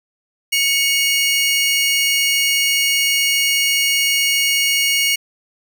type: tone pair together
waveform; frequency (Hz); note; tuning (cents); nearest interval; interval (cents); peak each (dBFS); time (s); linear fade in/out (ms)
sawtooth; 2214 / 2859; C#7 / F7; -3 / +40; major third; 443; -14; 0.52-5.16; 10
effects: none